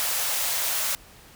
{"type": "high-pass noise", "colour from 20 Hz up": "white", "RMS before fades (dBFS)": -26, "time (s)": [0, 0.95], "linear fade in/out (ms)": 0, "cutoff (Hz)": 500, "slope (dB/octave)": 48, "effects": ["pink hiss -50 dBFS RMS until 1.35 s"]}